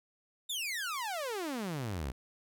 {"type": "exponential sweep", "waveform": "sawtooth", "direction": "down", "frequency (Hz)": [3729, 59.9], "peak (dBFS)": -31, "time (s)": [0.49, 2.12], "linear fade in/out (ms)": 10, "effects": []}